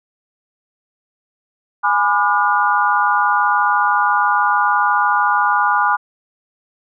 sine chord, G# diminished seventh, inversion none, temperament just, 830.6 / 996.7 / 1196.1 / 1435.3 Hz, G#5 / B5 / D6 / F6, 0 / +16 / +31 / +47 cents, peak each -18 dBFS, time 1.83-5.97 s, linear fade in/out 20 ms, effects none

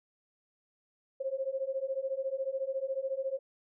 sine beating tone pair, 527 / 541 Hz, C5 / C#5, +12 / -42 cents, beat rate 14 Hz, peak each -35 / -34 dBFS, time 1.2-3.39 s, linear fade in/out 10 ms, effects none

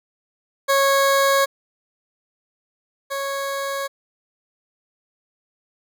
20% pulse tone pair in turn, 550 / 552.2 Hz, C#5 / C#5, -14 / -7 cents, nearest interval unison, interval 7 cents, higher second, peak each -10 / -19 dBFS, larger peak first, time 0.68-1.46 / 3.1-3.88 s, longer neither, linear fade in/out 20 ms, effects none

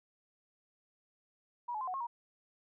sine tone with pitch steps, 963 / 855 / 1039 / 737 / 1080 / 947 Hz, B5 / A5 / C6 / F#5 / C#6 / A#5, -44 / -50 / -12 / -7 / -45 / +27 cents, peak -35 dBFS, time 1.68-2.07 s, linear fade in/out 10 ms, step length 65 ms, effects none

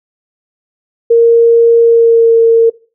sine tone with pitch glide, 464.4 to 457.5 Hz, A#4 to A#4, -7 to -32 cents, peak -3 dBFS, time 1.1-2.7 s, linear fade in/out 10 ms, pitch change -25 cents, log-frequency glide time 1.81-2.36 s, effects noise-tail reverb RT60 0.4 s tail -23 dB re dry

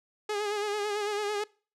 sawtooth tone with vibrato, 415.3 Hz, G#4, in tune, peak -25 dBFS, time 0.29-1.44 s, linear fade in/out 5 ms, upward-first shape sine, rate 9 Hz, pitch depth 46 cents each way, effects noise-tail reverb RT60 0.4 s tail -24 dB re dry + low-pass 8000 Hz 12 dB/octave

